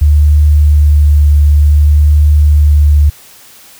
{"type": "tone with vibrato", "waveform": "sine", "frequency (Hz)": 74, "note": "D2", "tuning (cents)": 14, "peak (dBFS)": -3, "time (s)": [0.01, 3.1], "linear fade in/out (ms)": 10, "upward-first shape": "triangle", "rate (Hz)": 0.56, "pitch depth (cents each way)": 16, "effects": ["white hiss -38 dBFS RMS until 3.79 s"]}